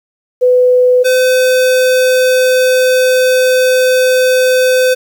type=tone pair in turn; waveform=sine / square; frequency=500 / 509.9 Hz; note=B4 / C5; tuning=+21 / -45 cents; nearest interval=unison; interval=34 cents; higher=second; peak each=-5 / -8 dBFS; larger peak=first; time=0.41-1.04 / 1.04-4.95 s; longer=second; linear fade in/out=20 ms; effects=7-bit